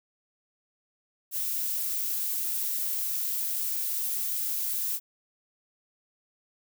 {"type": "noise", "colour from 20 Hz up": "violet", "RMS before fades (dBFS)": -30, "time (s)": [1.31, 5], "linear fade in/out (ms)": 50, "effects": []}